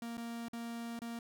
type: tone with dropouts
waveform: 45% pulse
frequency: 233.1 Hz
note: A#3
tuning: in tune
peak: -40 dBFS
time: 0.02-1.19 s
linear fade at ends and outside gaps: 2 ms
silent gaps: 0.171-0.178 / 0.484-0.532 / 0.991-1.018 s
effects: none